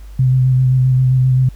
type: tone with vibrato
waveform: sine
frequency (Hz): 129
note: C3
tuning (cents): -24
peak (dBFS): -9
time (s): 0.19-1.49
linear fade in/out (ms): 5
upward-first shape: square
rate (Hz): 7.6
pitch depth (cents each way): 17
effects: added 50 Hz sine -31 dBFS peak until 1.55 s + pink hiss -50 dBFS RMS until 1.55 s